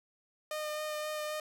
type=tone with vibrato; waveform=sawtooth; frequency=609 Hz; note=D#5; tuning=37 cents flat; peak=-31 dBFS; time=0.51-1.4 s; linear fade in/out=2 ms; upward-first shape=sine; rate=3.8 Hz; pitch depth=12 cents each way; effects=none